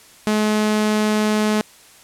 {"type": "tone", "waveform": "sawtooth", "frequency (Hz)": 213.2, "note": "G#3", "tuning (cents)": 46, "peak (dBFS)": -12, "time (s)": [0.27, 1.61], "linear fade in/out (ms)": 0, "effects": ["white hiss -47 dBFS RMS until 2.03 s", "low-pass 11000 Hz 12 dB/octave"]}